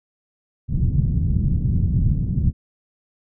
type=low-pass noise; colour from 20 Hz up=white; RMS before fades=-19 dBFS; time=0.68-2.53 s; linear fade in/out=50 ms; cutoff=160 Hz; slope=24 dB/octave; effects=none